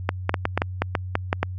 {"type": "clicks", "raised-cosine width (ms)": 0.5, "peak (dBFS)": -5, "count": 11, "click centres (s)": [0.091, 0.294, 0.342, 0.454, 0.576, 0.619, 0.82, 0.952, 1.154, 1.329, 1.43], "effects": ["added 92 Hz sine -29 dBFS peak until 1.58 s"]}